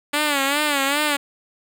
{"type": "tone with vibrato", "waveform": "5% pulse", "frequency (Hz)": 286.5, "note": "D4", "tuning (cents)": -43, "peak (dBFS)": -7, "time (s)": [0.13, 1.17], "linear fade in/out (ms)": 10, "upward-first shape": "sine", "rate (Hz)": 2.5, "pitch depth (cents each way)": 94, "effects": []}